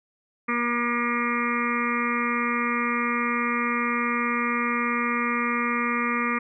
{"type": "harmonic tone", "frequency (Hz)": 238.8, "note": "A#3", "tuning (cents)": 42, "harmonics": [1, 2, 4, 5, 6, 7, 8, 9, 10], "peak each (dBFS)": [-28, -34, -37, -27, -37, -40, -31, -31, -33], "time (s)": [0.48, 6.39], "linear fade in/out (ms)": 10, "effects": []}